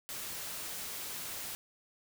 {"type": "noise", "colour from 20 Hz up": "white", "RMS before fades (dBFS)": -41, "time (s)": [0.09, 1.55], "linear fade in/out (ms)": 0, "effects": []}